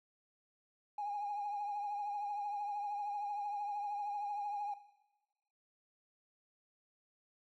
triangle tone with vibrato, 821 Hz, G#5, 20 cents flat, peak -33 dBFS, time 0.98-4.74 s, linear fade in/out 5 ms, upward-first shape triangle, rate 13 Hz, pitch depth 49 cents each way, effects noise-tail reverb RT60 1.0 s tail -18 dB re dry + tanh soft clip ceiling -34 dBFS

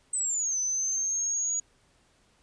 sine linear two-way sweep, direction down then up, 8190 to 6040 to 6780 Hz, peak -26 dBFS, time 0.13-1.6 s, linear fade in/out 5 ms, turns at 0.58 s, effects pink hiss -65 dBFS RMS until 2.42 s + resampled to 22050 Hz

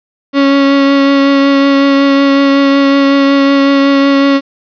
35% pulse tone with vibrato, 277.2 Hz, C#4, in tune, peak -4 dBFS, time 0.33-4.41 s, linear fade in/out 50 ms, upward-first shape triangle, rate 5.4 Hz, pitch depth 14 cents each way, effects resampled to 11025 Hz + 7-bit

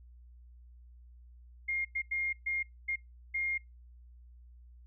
sine tone bursts at uneven times, 2128 Hz, C7, 29 cents sharp, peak -30 dBFS, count 6, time 1.68-1.85 / 1.95-2.02 / 2.11-2.33 / 2.46-2.63 / 2.88-2.96 / 3.34-3.58 s, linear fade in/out 10 ms, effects noise-tail reverb RT60 0.2 s tail -25 dB re dry + added 60 Hz sine -52 dBFS peak until 4.86 s

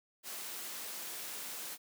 white high-pass noise, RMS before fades -43 dBFS, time 0.23-1.78 s, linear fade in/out 50 ms, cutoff 220 Hz, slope 12 dB/octave, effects none

